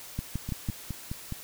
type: two click trains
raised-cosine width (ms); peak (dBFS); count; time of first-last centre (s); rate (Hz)
5; -21 / -18; 5 / 4; 0.49-1.323 / 0.19-0.688; 4.8 / 6.02
effects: white hiss -45 dBFS RMS until 1.43 s